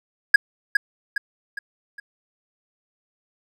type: tone with echo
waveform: triangle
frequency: 1651 Hz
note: G#6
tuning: 11 cents flat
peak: -4 dBFS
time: 0.34-0.36 s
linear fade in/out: 5 ms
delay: 410 ms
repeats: 4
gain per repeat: -7 dB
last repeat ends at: 2 s
effects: none